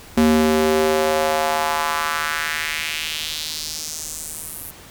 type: tone with high-pass filter sweep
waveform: square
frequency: 77.78 Hz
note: D#2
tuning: in tune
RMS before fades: -21 dBFS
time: 0.17-4.71 s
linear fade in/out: 5 ms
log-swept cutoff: 220 to 12000 Hz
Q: 2.2
effects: pink hiss -42 dBFS RMS until 4.9 s